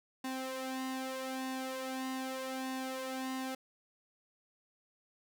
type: tone with flanger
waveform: sawtooth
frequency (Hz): 261.6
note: C4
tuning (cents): 0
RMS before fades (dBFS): -39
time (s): 0.24-3.55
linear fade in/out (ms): 5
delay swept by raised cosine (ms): 1.1 to 2.8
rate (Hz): 0.81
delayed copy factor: +0.7
effects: none